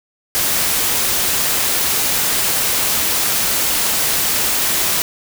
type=noise; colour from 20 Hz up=white; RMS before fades=-17 dBFS; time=0.35-5.02 s; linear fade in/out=0 ms; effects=none